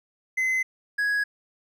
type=tone pair in turn; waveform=triangle; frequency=2047 / 1664.6 Hz; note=C7 / G#6; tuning=-38 / +4 cents; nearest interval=major third; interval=358 cents; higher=first; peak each=-20 dBFS; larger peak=neither; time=0.37-0.63 / 0.98-1.24 s; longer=neither; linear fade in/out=10 ms; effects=none